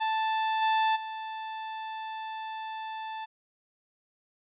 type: tone with level steps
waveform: 40% pulse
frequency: 880 Hz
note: A5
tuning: in tune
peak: -25 / -22 / -34 dBFS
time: 0-3.26 s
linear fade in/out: 20 ms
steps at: 0.61 / 0.95 s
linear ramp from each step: 20 ms
effects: resampled to 8000 Hz